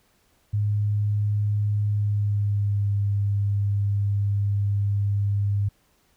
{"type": "tone with pitch glide", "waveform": "sine", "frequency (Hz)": [103.83, 101.05], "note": ["G#2", "G#2"], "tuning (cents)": [0, -47], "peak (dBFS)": -20, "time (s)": [0.53, 5.69], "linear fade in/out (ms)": 10, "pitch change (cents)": -47, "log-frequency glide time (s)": [1.88, 2.96], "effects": ["pink hiss -64 dBFS RMS until 6.16 s"]}